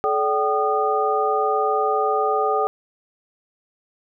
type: tone cluster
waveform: sine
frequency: 430.2 / 578 / 769 / 1224 Hz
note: A4 / D5 / G5 / D#6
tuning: -39 / -28 / -33 / -29 cents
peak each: -22 / -27 / -22 / -23 dBFS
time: 0.04-2.67 s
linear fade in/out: 0 ms
effects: none